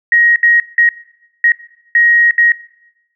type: tone bursts at uneven times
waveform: sine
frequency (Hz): 1885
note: A#6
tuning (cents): +19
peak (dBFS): -6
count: 6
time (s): 0.12-0.36 / 0.43-0.6 / 0.78-0.89 / 1.44-1.52 / 1.95-2.31 / 2.38-2.52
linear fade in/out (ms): 2
effects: noise-tail reverb RT60 0.9 s tail -21 dB re dry